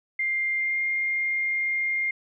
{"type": "tone with pitch glide", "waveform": "sine", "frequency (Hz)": [2100, 2117], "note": ["C7", "C7"], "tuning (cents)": [6, 20], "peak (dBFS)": -23, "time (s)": [0.19, 2.11], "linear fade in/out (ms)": 5, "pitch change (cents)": 14, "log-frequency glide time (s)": [0.55, 0.8], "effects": []}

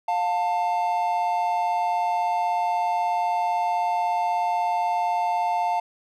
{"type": "tone pair together", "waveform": "triangle", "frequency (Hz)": [707, 890.8], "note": ["F5", "A5"], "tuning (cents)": [21, 21], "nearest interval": "major third", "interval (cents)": 400, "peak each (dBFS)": -22, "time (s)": [0.08, 5.8], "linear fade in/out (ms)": 5, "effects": []}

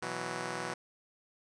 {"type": "chord", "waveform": "5% pulse", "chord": "B suspended fourth", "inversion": "none", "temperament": "just", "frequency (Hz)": [123.47, 164.63, 185.21], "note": ["B2", "E3", "F#3"], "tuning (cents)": [0, -2, 2], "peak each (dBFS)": [-31, -29, -30], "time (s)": [0.02, 0.74], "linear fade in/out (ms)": 5, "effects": ["resampled to 22050 Hz"]}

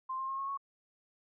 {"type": "tone with pitch steps", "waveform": "sine", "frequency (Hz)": [1046.5, 1061.1, 1075.9, 1090.9, 1106.2], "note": ["C6", "C6", "C6", "C#6", "C#6"], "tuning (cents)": [0, 24, 48, -28, -4], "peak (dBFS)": -34, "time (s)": [0.09, 0.575], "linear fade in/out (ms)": 10, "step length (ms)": 97, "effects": []}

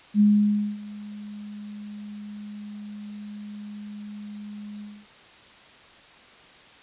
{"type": "tone with ADSR envelope", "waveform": "sine", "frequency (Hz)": 207.7, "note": "G#3", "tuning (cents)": 0, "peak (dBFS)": -13, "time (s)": [0.14, 5.07], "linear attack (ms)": 62, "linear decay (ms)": 570, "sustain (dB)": -22, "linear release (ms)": 260, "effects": ["white hiss -50 dBFS RMS until 6.82 s", "resampled to 8000 Hz"]}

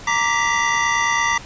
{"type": "tone cluster", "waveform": "square", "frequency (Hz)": [928, 1169, 1937, 2006], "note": ["A#5", "D6", "B6", "B6"], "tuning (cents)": [-8, -8, -34, 26], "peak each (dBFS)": -23, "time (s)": [0.07, 1.38], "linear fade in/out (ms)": 5, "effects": ["pink hiss -38 dBFS RMS until 1.45 s", "resampled to 16000 Hz"]}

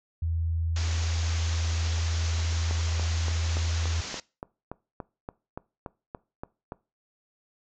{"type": "tone", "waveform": "sine", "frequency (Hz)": 82.41, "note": "E2", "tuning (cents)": 0, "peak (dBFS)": -25, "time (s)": [0.22, 4.01], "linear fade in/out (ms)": 5}
{"type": "low-pass noise", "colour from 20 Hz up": "white", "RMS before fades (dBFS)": -38, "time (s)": [0.76, 4.2], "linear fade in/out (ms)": 2, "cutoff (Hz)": 7000, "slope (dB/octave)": 96}
{"type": "click train", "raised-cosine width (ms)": 1, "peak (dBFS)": -21, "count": 15, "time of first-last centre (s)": [2.71, 6.721], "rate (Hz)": 3.49}
{"effects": ["noise-tail reverb RT60 0.3 s tail -22 dB re dry"]}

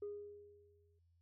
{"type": "tone with exponential decay", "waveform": "sine", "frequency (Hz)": 410.9, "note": "G#4", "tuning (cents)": -18, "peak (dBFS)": -39, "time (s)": [0.02, 0.99], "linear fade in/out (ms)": 5, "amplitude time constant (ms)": 210, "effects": ["tanh soft clip ceiling -38 dBFS", "added 85 Hz sine -70 dBFS peak until 1.21 s"]}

